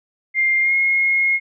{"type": "tone with pitch glide", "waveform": "sine", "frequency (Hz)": [2108, 2154], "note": ["C7", "C7"], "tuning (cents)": [12, 50], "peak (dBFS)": -14, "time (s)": [0.34, 1.4], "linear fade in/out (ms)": 50, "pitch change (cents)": 38, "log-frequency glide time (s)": [0.61, 0.74], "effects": []}